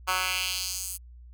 10% pulse tone with high-pass filter sweep, 185 Hz, F#3, in tune, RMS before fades -30 dBFS, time 0.07-0.98 s, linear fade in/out 20 ms, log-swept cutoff 1200 to 10000 Hz, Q 1.6, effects added 60 Hz sine -45 dBFS peak until 1.33 s

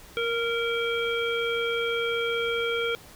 harmonic tone with a mistuned harmonic, 462.6 Hz, A#4, 13 cents flat, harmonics 1 / 3 / 5 / 7, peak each -27 / -31 / -32 / -33 dBFS, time 0.17-2.95 s, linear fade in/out 0 ms, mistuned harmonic 1, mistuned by +15 cents, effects pink hiss -49 dBFS RMS until 3.15 s

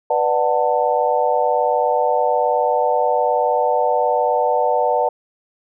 sine chord, B minor seventh, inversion none, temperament just, 493.9 / 592.7 / 740.8 / 889 Hz, B4 / D5 / F#5 / A5, 0 / +16 / +2 / +18 cents, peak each -20 dBFS, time 0.1-5.09 s, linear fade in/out 5 ms, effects none

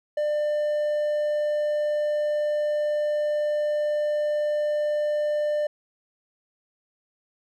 triangle tone, 597 Hz, D5, 28 cents sharp, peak -20 dBFS, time 0.17-5.67 s, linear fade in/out 5 ms, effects none

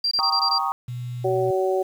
sine tone bursts, 4734 Hz, D8, 13 cents sharp, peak -19 dBFS, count 6, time 0.04-0.583 s, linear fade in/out 5 ms, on 73 ms, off 21 ms
sine chord, Eb dominant seventh, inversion first, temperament equal, 784 / 932.3 / 1108.7 / 1244.5 Hz, G5 / Bb5 / Db6 / Eb6, 0 / 0 / 0 / 0 cents, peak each -27 dBFS, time 0.19-0.72 s, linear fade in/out 0 ms
sine tone, 122.6 Hz, B2, 12 cents flat, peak -28 dBFS, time 0.88-1.51 s, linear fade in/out 5 ms
harmonic tone, 188.4 Hz, F#3, 32 cents sharp, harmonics 2 / 3 / 4, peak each -21 / -25 / -27 dBFS, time 1.24-1.83 s, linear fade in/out 10 ms
effects 8-bit

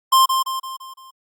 square tone with echo, 1053 Hz, C6, 11 cents sharp, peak -11 dBFS, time 0.12-0.26 s, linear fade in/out 10 ms, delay 170 ms, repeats 5, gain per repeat -6 dB, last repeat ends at 1.11 s, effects Opus 48 kbps

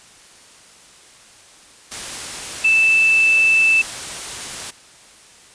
sine tone in noise, 2641 Hz, E7, 3 cents sharp, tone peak -11 dBFS, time 2.64-3.82 s, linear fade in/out 10 ms, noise white, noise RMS -29 dBFS, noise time 1.91-4.71 s, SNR +15 dB, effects white hiss -46 dBFS RMS until 5.54 s + resampled to 22050 Hz

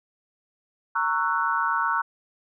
sine chord, F# dominant seventh, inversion first, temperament just, 925 / 1110 / 1332 / 1480 Hz, A#5 / C#6 / E6 / F#6, -14 / +2 / +18 / 0 cents, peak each -27 dBFS, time 0.95-2.02 s, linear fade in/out 10 ms, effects none

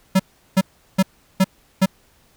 square tone bursts, 190 Hz, F#3, 46 cents sharp, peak -12 dBFS, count 5, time 0.15-1.86 s, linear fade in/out 10 ms, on 46 ms, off 370 ms, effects pink hiss -57 dBFS RMS until 2.36 s

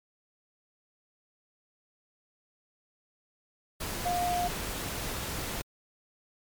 sine tone in noise, 708 Hz, F5, 23 cents sharp, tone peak -27 dBFS, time 4.05-4.48 s, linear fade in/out 10 ms, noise pink, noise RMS -35 dBFS, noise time 3.8-5.62 s, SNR +5 dB, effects MP3 96 kbps

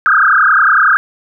sine tone with frequency modulation, 1426 Hz, F6, 36 cents sharp, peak -6 dBFS, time 0.06-0.97 s, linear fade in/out 0 ms, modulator 30.9 Hz, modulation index 6.5, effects none

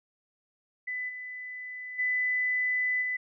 sine tone with level steps, 2000 Hz, B6, 21 cents sharp, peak -31 / -37 / -25 / -28 dBFS, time 0.87-3.17 s, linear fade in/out 10 ms, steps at 1.08 / 1.98 / 3.01 s, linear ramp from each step 20 ms, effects none

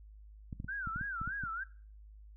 clicks, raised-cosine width 5 ms, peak -29 dBFS, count 9, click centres 0.528 / 0.601 / 0.645 / 0.873 / 0.961 / 1.012 / 1.215 / 1.276 / 1.437 s
sine tone with vibrato, 1474 Hz, F#6, 7 cents flat, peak -36 dBFS, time 0.68-1.64 s, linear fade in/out 10 ms, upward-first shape sine, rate 3.3 Hz, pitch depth 200 cents each way
effects noise-tail reverb RT60 0.4 s tail -19 dB re dry + added 52 Hz sine -51 dBFS peak until 2.36 s

